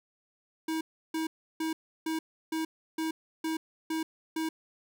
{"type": "tone bursts", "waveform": "square", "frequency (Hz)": 320, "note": "D#4", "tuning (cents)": 49, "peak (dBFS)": -30, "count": 9, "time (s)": [0.68, 4.49], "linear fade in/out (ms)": 5, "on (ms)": 130, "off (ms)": 330, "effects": []}